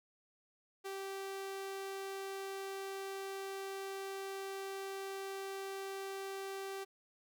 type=tone; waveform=sawtooth; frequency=389.3 Hz; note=G4; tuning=12 cents flat; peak=-37 dBFS; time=0.84-6.85 s; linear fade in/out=20 ms; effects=none